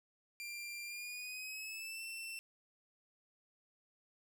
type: tone with pitch glide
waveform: sawtooth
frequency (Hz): 2378 to 2685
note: D7 to E7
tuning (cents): +21 to +31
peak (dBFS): -40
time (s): 0.4-2.39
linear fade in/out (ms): 0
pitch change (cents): +210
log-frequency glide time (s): 0.84-2.04
effects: none